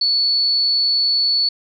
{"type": "tone", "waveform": "sine", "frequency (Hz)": 4435, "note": "C#8", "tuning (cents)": 0, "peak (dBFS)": -14, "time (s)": [0.01, 1.49], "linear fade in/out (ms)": 5, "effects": []}